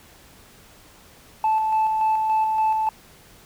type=tone with tremolo; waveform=sine; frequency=874 Hz; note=A5; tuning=12 cents flat; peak=-15 dBFS; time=1.44-2.89 s; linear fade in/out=2 ms; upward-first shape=square; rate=3.5 Hz; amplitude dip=35%; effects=tanh soft clip ceiling -15 dBFS + pink hiss -50 dBFS RMS until 3.45 s